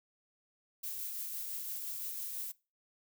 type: noise with tremolo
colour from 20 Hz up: violet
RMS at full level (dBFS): -39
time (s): 0.83-2.52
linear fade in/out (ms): 10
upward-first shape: triangle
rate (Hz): 5.9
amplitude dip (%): 30
effects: noise-tail reverb RT60 0.3 s tail -22 dB re dry